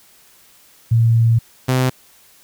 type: tone pair in turn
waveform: sine / sawtooth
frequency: 114.9 / 128.81 Hz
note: A#2 / C3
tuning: -25 / -27 cents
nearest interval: major second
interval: 198 cents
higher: second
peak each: -10 dBFS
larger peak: neither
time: 0.91-1.39 / 1.68-1.9 s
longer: first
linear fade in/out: 10 ms
effects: white hiss -50 dBFS RMS until 2.43 s